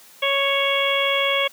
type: harmonic tone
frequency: 554.4 Hz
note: C#5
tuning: in tune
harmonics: 1 / 2 / 3 / 4 / 5 / 6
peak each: -23 / -26 / -32 / -23 / -27 / -24 dBFS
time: 0.22-1.48 s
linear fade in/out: 10 ms
effects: white hiss -48 dBFS RMS until 1.52 s + high-pass 200 Hz 12 dB/octave